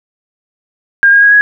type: tone with pitch steps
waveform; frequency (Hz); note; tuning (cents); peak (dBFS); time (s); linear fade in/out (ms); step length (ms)
sine; 1610 / 1628.7 / 1647.6 / 1666.8; G6 / G#6 / G#6 / G#6; +46 / -34 / -14 / +6; -3; 1.03-1.41; 0; 95
effects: none

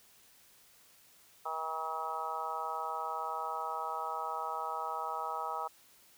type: harmonic tone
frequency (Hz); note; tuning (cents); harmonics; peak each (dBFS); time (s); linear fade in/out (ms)
159.9; D#3; +48; 3 / 4 / 5 / 6 / 7 / 8; -47 / -45 / -40 / -40 / -44 / -39; 1.45-5.68; 10
effects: white hiss -62 dBFS RMS until 6.17 s

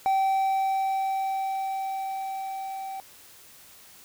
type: tone with level ramp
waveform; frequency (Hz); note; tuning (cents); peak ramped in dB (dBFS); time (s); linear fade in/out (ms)
triangle; 773; G5; -24; -18 to -31; 0.06-3; 0
effects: white hiss -51 dBFS RMS until 4.04 s

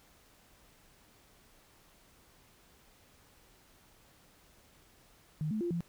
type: tone with pitch steps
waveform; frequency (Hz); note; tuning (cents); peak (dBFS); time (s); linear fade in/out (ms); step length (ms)
sine; 153.9 / 216.1 / 347 / 170.6; D#3 / A3 / F4 / F3; -19 / -31 / -11 / -40; -31; 5.41-5.806; 0; 99
effects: pink hiss -63 dBFS RMS until 5.88 s

